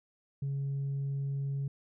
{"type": "tone", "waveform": "sine", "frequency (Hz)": 138.59, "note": "C#3", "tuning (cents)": 0, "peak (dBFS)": -29, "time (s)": [0.42, 1.68], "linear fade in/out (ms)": 5, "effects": ["tanh soft clip ceiling -29 dBFS"]}